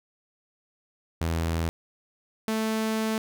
sawtooth tone pair in turn, 82.41 / 220 Hz, E2 / A3, 0 / 0 cents, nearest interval octave + perfect fourth, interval 1700 cents, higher second, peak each -21 dBFS, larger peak neither, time 1.21-1.69 / 2.48-3.18 s, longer second, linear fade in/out 0 ms, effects none

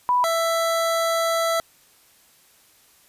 sine / 25% pulse tone pair in turn, 987.8 / 662.5 Hz, B5 / E5, 0 / +9 cents, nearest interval perfect fifth, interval 691 cents, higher first, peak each -16 dBFS, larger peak neither, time 0.09-0.24 / 0.24-1.6 s, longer second, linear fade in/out 0 ms, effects white hiss -56 dBFS RMS until 3.08 s + resampled to 32000 Hz

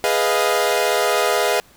sawtooth chord, F half-diminished seventh, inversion first, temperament equal, 415.3 / 493.9 / 622.3 / 698.5 Hz, Ab4 / Cb5 / Eb5 / F5, 0 / 0 / 0 / 0 cents, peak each -18 dBFS, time 0.04-1.6 s, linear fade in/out 0 ms, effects pink hiss -51 dBFS RMS until 1.76 s

